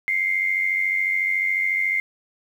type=tone pair together; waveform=sine; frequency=2093 / 2187 Hz; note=C7 / C#7; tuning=0 / -24 cents; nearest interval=minor second; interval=76 cents; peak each=-20 / -27 dBFS; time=0.08-2 s; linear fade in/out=0 ms; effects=8-bit